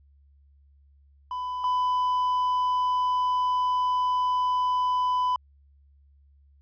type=tone pair in turn; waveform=triangle; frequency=1000 / 1000 Hz; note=B5 / B5; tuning=+21 / +21 cents; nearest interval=unison; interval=0 cents; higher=neither; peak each=-27 / -20 dBFS; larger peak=second; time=1.31-1.64 / 1.64-5.36 s; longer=second; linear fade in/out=2 ms; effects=added 70 Hz sine -55 dBFS peak until 6.61 s + resampled to 11025 Hz